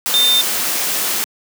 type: tone in noise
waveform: sine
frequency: 3600 Hz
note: A7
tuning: 39 cents sharp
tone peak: -11 dBFS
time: 0.14-0.41 s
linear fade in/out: 0 ms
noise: white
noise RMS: -19 dBFS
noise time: 0.06-1.24 s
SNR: +5 dB
effects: high-pass 200 Hz 12 dB/octave